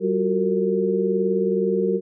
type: tone cluster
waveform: sine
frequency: 191.6 / 356.8 / 375.8 / 458 Hz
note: G3 / F4 / F#4 / A#4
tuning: -39 / +37 / +27 / -31 cents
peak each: -24 / -29 / -23 / -22 dBFS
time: 0-2.01 s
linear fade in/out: 50 ms
effects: none